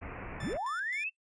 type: low-pass noise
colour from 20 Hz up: pink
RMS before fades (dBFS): -42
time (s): 0.01-0.58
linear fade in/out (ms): 20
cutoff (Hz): 2600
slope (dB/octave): 96
type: tone with tremolo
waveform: sawtooth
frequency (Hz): 1760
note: A6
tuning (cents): 0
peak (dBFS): -40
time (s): 0.4-1.04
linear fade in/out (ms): 5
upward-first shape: square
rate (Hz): 3.8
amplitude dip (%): 80
type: linear sweep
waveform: sine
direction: up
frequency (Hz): 61.74 to 2717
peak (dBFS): -32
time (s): 0.42-1.1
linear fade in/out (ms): 20
effects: noise-tail reverb RT60 0.1 s tail -22 dB re dry + resampled to 22050 Hz